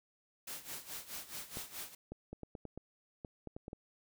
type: noise with tremolo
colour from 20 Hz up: white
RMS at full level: -43 dBFS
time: 0.47-1.95 s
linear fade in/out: 5 ms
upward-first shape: sine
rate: 4.7 Hz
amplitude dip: 80%
type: clicks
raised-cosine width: 2 ms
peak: -31 dBFS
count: 12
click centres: 1.571 / 2.12 / 2.33 / 2.433 / 2.552 / 2.653 / 2.776 / 3.248 / 3.473 / 3.565 / 3.681 / 3.731 s
effects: none